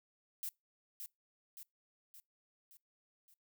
violet noise with echo, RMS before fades -41 dBFS, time 0.43-0.49 s, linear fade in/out 0 ms, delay 570 ms, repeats 5, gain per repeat -5 dB, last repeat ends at 3.34 s, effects noise-tail reverb RT60 0.2 s tail -25 dB re dry

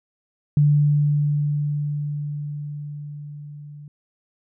sine tone with level ramp, 146.83 Hz, D3, in tune, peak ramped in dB -12 to -37 dBFS, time 0.57-3.88 s, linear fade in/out 2 ms, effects none

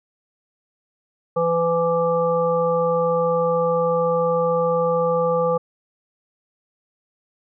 harmonic tone, 167.9 Hz, E3, 32 cents sharp, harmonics 1 / 3 / 5 / 7, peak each -27 / -18 / -28 / -25 dBFS, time 1.36-5.58 s, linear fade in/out 10 ms, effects none

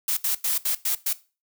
blue noise bursts at uneven times, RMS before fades -24 dBFS, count 6, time 0.08-0.17 / 0.24-0.35 / 0.44-0.58 / 0.65-0.75 / 0.85-0.95 / 1.06-1.13 s, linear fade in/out 5 ms, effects noise-tail reverb RT60 0.3 s tail -17 dB re dry

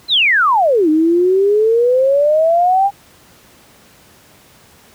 sine exponential two-way sweep, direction down then up, 4200 to 304.2 to 811 Hz, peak -9 dBFS, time 0.08-2.91 s, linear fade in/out 50 ms, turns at 0.89 s, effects pink hiss -46 dBFS RMS until 4.94 s + high-pass 80 Hz 12 dB/octave

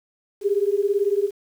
sine beating tone pair, 394.5 / 412.5 Hz, G4 / G#4, +11 / -12 cents, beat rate 18 Hz, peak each -21 dBFS, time 0.41-1.31 s, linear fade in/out 50 ms, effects 8-bit

